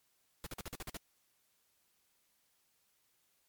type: noise bursts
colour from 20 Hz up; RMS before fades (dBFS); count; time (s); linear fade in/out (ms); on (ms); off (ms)
pink; -43; 8; 0.44-0.969; 0; 25; 47
effects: white hiss -75 dBFS RMS until 3.48 s + MP3 96 kbps